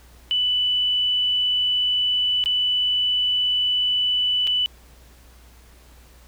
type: tone with dropouts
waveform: sine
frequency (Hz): 2981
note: F#7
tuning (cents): +12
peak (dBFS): -18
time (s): 0.31-4.66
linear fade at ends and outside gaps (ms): 0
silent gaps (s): 2.439-2.459 / 4.47-4.474
effects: added 60 Hz sine -48 dBFS peak until 6.27 s + pink hiss -53 dBFS RMS until 6.27 s